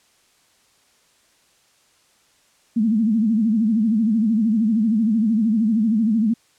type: tone with vibrato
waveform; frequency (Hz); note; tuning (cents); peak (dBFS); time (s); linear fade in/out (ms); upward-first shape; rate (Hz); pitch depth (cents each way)
sine; 220; A3; 0; -15; 2.76-6.34; 10; sine; 13; 120
effects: white hiss -59 dBFS RMS until 6.58 s + low-pass 9000 Hz 12 dB/octave